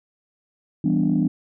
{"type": "chord", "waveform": "sine", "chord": "E minor seventh", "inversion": "none", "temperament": "equal", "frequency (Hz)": [164.81, 196, 246.9, 293.7], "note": ["E3", "G3", "B3", "D4"], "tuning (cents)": [0, 0, 0, 0], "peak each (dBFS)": -22, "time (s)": [0.84, 1.28], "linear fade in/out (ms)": 5, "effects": ["tanh soft clip ceiling -10 dBFS"]}